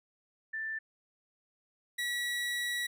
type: tone pair in turn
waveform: sine / 30% pulse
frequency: 1771 / 1933.9 Hz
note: A6 / B6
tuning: +11 / -37 cents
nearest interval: major second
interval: 152 cents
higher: second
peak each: -34 / -29 dBFS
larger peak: second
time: 0.53-0.79 / 1.98-2.87 s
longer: second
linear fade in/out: 10 ms
effects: none